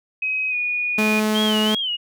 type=tone with pitch glide; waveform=sine; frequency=2534 to 2456 Hz; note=D#7 to D#7; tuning=+31 to -23 cents; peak=-20 dBFS; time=0.22-1.2 s; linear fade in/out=5 ms; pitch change=-54 cents; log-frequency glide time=0.5-0.55 s
type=tone; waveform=sawtooth; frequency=214.8 Hz; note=A3; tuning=41 cents flat; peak=-14 dBFS; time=0.98-1.75 s; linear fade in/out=5 ms
type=tone with vibrato; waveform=sine; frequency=3072 Hz; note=G7; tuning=36 cents flat; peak=-21 dBFS; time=1.34-1.97 s; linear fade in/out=20 ms; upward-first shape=sine; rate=2.9 Hz; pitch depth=120 cents each way
effects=none